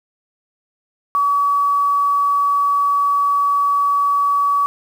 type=tone; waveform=sine; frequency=1138 Hz; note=C#6; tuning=45 cents sharp; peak=-13 dBFS; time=1.15-4.66 s; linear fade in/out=0 ms; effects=7-bit